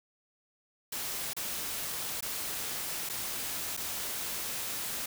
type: noise with dropouts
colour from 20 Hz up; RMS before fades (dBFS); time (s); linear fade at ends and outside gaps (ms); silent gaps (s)
white; -36; 0.92-5.06; 5; 1.334-1.365 / 2.208-2.224 / 3.091-3.096 / 3.768-3.773
effects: none